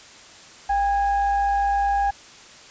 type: tone with frequency modulation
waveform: sine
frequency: 801 Hz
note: G5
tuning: 37 cents sharp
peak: -18 dBFS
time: 0.69-2.11 s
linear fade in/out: 10 ms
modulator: 855 Hz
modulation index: 0.4
effects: white hiss -45 dBFS RMS until 2.7 s + resampled to 16000 Hz